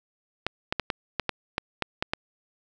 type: clicks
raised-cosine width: 0.3 ms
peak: -9 dBFS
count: 10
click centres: 0.466 / 0.725 / 0.797 / 0.902 / 1.197 / 1.293 / 1.581 / 1.823 / 2.025 / 2.135 s
effects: none